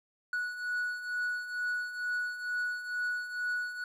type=beating tone pair; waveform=triangle; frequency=1467 / 1469.2 Hz; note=F#6 / F#6; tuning=-15 / -13 cents; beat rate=2.2 Hz; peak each=-37 / -31 dBFS; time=0.33-3.84 s; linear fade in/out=2 ms; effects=none